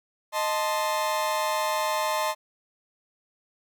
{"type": "chord", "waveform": "40% pulse", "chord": "A diminished", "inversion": "second", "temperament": "equal", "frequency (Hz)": [622.3, 880, 1046.5], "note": ["Eb5", "A5", "C6"], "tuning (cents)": [0, 0, 0], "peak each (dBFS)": -28, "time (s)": [0.32, 2.35], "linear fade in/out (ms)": 50, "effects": []}